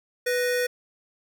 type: tone pair together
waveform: square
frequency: 493.9 / 1864.7 Hz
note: B4 / A#6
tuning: 0 / 0 cents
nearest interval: octave + major seventh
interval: 2300 cents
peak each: -24 / -30 dBFS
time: 0.26-0.67 s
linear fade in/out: 10 ms
effects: none